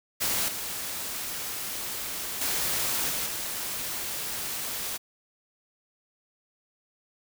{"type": "noise with level steps", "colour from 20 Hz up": "white", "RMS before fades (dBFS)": [-27, -34, -28, -30, -33], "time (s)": [0.2, 4.98], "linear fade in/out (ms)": 20, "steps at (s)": [0.48, 2.41, 3.09, 3.26], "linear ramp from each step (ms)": 5, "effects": []}